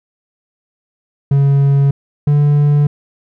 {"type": "tone pair in turn", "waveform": "triangle", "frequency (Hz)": [139.5, 145.96], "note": ["C#3", "D3"], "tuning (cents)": [11, -10], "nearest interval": "minor second", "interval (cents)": 79, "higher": "second", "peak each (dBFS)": -6, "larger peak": "neither", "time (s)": [[1.31, 1.91], [2.27, 2.87]], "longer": "neither", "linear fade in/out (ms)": 5, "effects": []}